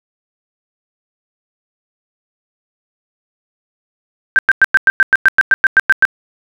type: tone bursts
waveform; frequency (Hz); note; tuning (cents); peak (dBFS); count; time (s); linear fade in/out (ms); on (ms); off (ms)
sine; 1568; G6; 0; -4; 14; 4.36-6.052; 0; 28; 100
effects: none